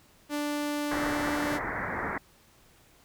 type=tone; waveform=sawtooth; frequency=293.7 Hz; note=D4; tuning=in tune; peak=-25 dBFS; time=0.29-1.6 s; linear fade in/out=50 ms
type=low-pass noise; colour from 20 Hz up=white; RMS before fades=-33 dBFS; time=0.91-2.18 s; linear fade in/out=5 ms; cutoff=2100 Hz; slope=96 dB/octave
effects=pink hiss -60 dBFS RMS until 3.04 s